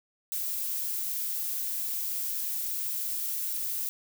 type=noise; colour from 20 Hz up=violet; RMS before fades=-32 dBFS; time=0.32-3.89 s; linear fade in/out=0 ms; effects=none